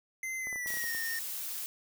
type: tone with pitch glide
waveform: square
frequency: 2069 to 1832.7 Hz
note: C7 to A#6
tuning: -20 to -30 cents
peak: -35 dBFS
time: 0.23-1.19 s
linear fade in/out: 2 ms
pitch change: -210 cents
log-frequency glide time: 0.38-0.95 s
type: clicks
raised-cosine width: 1 ms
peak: -34 dBFS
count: 9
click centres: 0.471 / 0.528 / 0.559 / 0.661 / 0.704 / 0.74 / 0.771 / 0.841 / 0.949 s
type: noise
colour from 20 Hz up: blue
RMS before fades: -38 dBFS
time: 0.67-1.66 s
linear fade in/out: 0 ms
effects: none